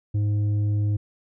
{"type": "tone with tanh clipping", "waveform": "triangle", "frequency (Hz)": 103.83, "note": "G#2", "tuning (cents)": 0, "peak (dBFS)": -21, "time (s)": [0.14, 0.97], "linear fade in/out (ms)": 10, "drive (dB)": 10, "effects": []}